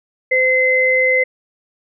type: tone pair together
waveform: sine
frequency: 514 / 2056 Hz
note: C5 / C7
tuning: -31 / -31 cents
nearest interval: 2 octaves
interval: 2400 cents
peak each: -16 / -13 dBFS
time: 0.31-1.24 s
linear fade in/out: 10 ms
effects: none